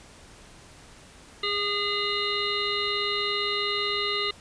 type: harmonic tone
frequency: 408.8 Hz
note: G#4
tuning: 27 cents flat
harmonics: 1 / 3 / 5 / 7 / 9 / 10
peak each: -32 / -32 / -32 / -32 / -32 / -32 dBFS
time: 1.43-4.31 s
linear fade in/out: 5 ms
effects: pink hiss -50 dBFS RMS until 4.4 s + resampled to 22050 Hz

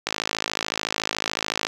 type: click train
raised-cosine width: 0.2 ms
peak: -5 dBFS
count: 87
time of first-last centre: 0.07-1.669 s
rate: 53.8 Hz
effects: high-pass 200 Hz 12 dB/octave + 7-bit

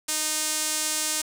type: tone with band-pass filter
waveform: sawtooth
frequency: 308.3 Hz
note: D#4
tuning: 16 cents flat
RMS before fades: -27 dBFS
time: 0.08-1.22 s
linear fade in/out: 10 ms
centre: 8200 Hz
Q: 1.5
effects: 8-bit

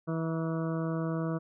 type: harmonic tone with a mistuned harmonic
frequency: 162.7 Hz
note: E3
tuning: 22 cents flat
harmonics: 1 / 2 / 3 / 4 / 6 / 7 / 8 / 9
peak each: -31 / -35 / -39 / -40 / -48 / -44 / -47 / -49 dBFS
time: 0.07-1.39 s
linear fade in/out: 20 ms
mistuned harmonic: 6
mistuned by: -20 cents
effects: none

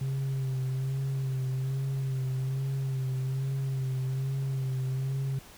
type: tone with vibrato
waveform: sine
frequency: 132.9 Hz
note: C3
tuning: 27 cents sharp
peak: -25 dBFS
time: 0.01-5.39 s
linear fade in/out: 5 ms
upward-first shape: sine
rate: 1.2 Hz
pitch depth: 34 cents each way
effects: tanh soft clip ceiling -27 dBFS + pink hiss -51 dBFS RMS until 5.57 s

